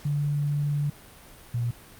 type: tone pair in turn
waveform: sine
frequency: 145.5 / 119.49 Hz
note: D3 / A#2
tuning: -16 / +43 cents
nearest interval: minor third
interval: 341 cents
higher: first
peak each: -23 / -24 dBFS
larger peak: first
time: 0.05-0.9 / 1.54-1.71 s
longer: first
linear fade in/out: 5 ms
effects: pink hiss -49 dBFS RMS until 1.99 s + Opus 48 kbps